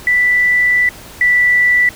sine tone pair in turn, 1975.5 / 1967.9 Hz, B6 / B6, 0 / -7 cents, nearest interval unison, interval 7 cents, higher first, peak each -9 / -8 dBFS, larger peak second, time 0.07-0.89 / 1.21-1.89 s, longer first, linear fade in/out 2 ms, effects pink hiss -35 dBFS RMS until 1.95 s

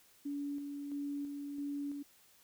sine tone with tremolo, 285.4 Hz, D4, 49 cents flat, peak -36 dBFS, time 0.25-2.03 s, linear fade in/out 10 ms, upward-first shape square, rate 1.5 Hz, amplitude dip 35%, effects white hiss -65 dBFS RMS until 2.43 s

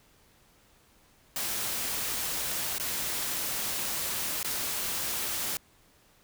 white noise with dropouts, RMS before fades -32 dBFS, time 1.36-5.57 s, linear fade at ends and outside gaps 1 ms, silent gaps 2.783-2.798 / 4.43-4.445 s, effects pink hiss -62 dBFS RMS until 6.23 s

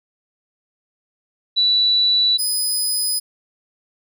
sine / 15% pulse tone pair in turn, 3951 / 5002 Hz, B7 / D#8, 0 / +8 cents, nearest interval major third, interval 408 cents, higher second, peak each -13 dBFS, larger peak neither, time 1.56-2.38 / 2.38-3.2 s, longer neither, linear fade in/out 20 ms, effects none

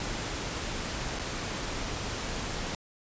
pink noise with dropouts, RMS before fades -34 dBFS, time 0-2.75 s, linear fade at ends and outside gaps 2 ms, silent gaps 1.19-1.194 s, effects resampled to 16000 Hz

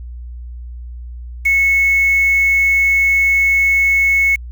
sine tone with quantisation, 2198 Hz, C#7, 15 cents flat, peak -10 dBFS, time 1.45-4.36 s, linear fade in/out 10 ms, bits 5, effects added 60 Hz sine -27 dBFS peak until 4.51 s

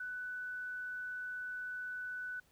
sine tone, 1492 Hz, F#6, 14 cents sharp, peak -39 dBFS, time 0-2.4 s, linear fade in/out 5 ms, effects pink hiss -70 dBFS RMS until 2.51 s

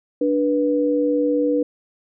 sine tone pair together, 293.7 / 488.3 Hz, D4 / B4, 0 / -20 cents, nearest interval major sixth, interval 880 cents, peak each -19 dBFS, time 0.21-1.63 s, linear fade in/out 5 ms, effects none

